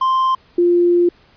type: tone pair in turn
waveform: triangle / sine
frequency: 1046.5 / 349.2 Hz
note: C6 / F4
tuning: 0 / 0 cents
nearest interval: octave + perfect fifth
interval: 1900 cents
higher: first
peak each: -11 / -10 dBFS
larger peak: second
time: 0.01-0.35 / 0.58-1.09 s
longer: second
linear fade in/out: 5 ms
effects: pink hiss -52 dBFS RMS until 1.36 s + resampled to 11025 Hz